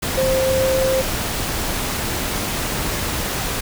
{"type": "tone in noise", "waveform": "sine", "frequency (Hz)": 526, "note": "C5", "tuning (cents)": 9, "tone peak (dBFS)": -16, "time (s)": [0.17, 1.02], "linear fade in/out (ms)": 10, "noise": "pink", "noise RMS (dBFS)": -23, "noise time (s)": [0.02, 3.61], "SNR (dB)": 4, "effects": []}